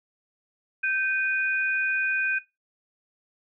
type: tone pair together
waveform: sine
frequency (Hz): 1556 / 2470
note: G6 / D#7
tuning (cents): -13 / -13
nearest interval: minor sixth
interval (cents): 800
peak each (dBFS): -25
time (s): 0.83-2.39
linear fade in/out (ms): 10
effects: noise-tail reverb RT60 0.2 s tail -17 dB re dry